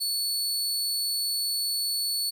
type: tone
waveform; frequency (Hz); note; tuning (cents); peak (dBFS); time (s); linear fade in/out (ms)
sawtooth; 4435; C#8; 0; -23; 0-2.31; 20
effects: none